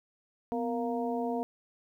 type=harmonic tone with a mistuned harmonic; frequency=233.1 Hz; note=A#3; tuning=in tune; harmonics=1 / 2 / 3 / 4; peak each=-33 / -34 / -35 / -41 dBFS; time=0.52-1.43 s; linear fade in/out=0 ms; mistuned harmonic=1; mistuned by=+110 cents; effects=11-bit